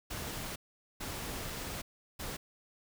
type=noise bursts at uneven times; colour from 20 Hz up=pink; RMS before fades=-40 dBFS; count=3; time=0.1-0.56 / 1-1.82 / 2.19-2.37 s; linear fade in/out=10 ms; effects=none